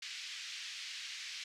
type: band-pass noise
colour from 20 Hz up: pink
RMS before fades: -45 dBFS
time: 0.02-1.44 s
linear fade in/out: 5 ms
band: 2100 to 5900 Hz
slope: 24 dB/octave
effects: none